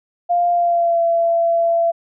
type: tone with pitch glide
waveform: sine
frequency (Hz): 699 to 674.4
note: F5 to E5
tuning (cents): +1 to +39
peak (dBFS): -13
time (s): 0.29-1.92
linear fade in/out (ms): 20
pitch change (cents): -62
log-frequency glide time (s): 0.51-1.02
effects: none